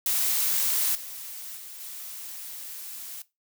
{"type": "noise with level steps", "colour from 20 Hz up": "blue", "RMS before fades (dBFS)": [-25, -39, -42, -39], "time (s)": [0.06, 3.22], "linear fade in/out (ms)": 2, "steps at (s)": [0.95, 1.57, 1.8], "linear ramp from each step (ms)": 2, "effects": ["noise-tail reverb RT60 0.2 s tail -17 dB re dry"]}